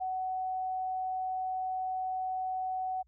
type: tone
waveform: sine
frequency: 748 Hz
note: F#5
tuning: 19 cents sharp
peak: -31 dBFS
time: 0-3.03 s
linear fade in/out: 20 ms
effects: added 60 Hz sine -64 dBFS peak until 3.07 s